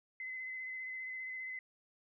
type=tone with vibrato; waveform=sine; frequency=2041 Hz; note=C7; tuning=44 cents flat; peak=-40 dBFS; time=0.2-1.59 s; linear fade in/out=2 ms; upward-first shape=square; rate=15 Hz; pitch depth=15 cents each way; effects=none